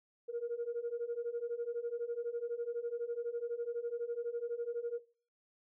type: beating tone pair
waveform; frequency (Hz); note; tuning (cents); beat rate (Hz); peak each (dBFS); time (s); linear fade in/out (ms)
sine; 466.2 / 478.2; A#4 / A#4; 0 / +44; 12; -38 / -38; 0.28-5; 20
effects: noise-tail reverb RT60 0.4 s tail -19 dB re dry + tanh soft clip ceiling -30 dBFS